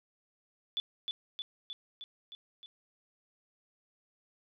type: tone with echo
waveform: sine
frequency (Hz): 3468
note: A7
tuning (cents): -26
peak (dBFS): -30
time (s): 0.77-0.8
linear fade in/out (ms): 0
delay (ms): 310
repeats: 6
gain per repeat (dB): -3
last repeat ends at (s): 2.66
effects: none